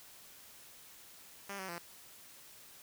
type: tone with pitch steps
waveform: 5% pulse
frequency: 199 / 189.4 / 171.8 Hz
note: G3 / F#3 / F3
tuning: +26 / +41 / -28 cents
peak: -30 dBFS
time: 1.49-1.784 s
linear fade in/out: 5 ms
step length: 98 ms
effects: white hiss -56 dBFS RMS until 2.82 s